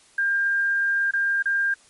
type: tone with dropouts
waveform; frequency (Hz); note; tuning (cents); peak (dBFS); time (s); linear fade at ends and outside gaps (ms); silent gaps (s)
sine; 1600; G6; +35; -19; 0.18-1.74; 5; 1.111-1.135 / 1.425-1.456
effects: white hiss -55 dBFS RMS until 1.89 s + MP3 48 kbps